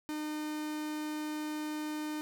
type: tone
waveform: 45% pulse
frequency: 304.3 Hz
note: D#4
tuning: 38 cents flat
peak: -35 dBFS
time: 0.09-2.21 s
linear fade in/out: 0 ms
effects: none